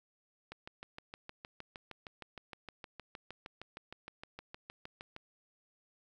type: click train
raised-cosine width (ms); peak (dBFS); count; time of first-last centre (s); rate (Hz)
0.3; -29; 31; 0.52-5.164; 6.46
effects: 11-bit